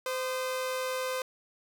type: tone pair together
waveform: sawtooth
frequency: 515 / 1225 Hz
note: C5 / D#6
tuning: -28 / -27 cents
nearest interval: octave + minor third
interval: 1501 cents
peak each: -27 / -37 dBFS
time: 0.06-1.22 s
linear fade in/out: 2 ms
effects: none